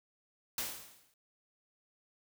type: noise with exponential decay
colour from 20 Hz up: white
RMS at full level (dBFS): -34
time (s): 0.58-1.14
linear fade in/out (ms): 2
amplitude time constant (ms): 120
effects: none